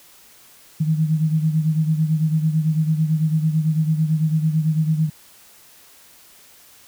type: beating tone pair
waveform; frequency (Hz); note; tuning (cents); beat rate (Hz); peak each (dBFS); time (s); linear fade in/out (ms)
sine; 155.56 / 164.56; D#3 / E3; 0 / -3; 9; -17 / -23; 0.8-5.1; 10
effects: white hiss -49 dBFS RMS until 6.87 s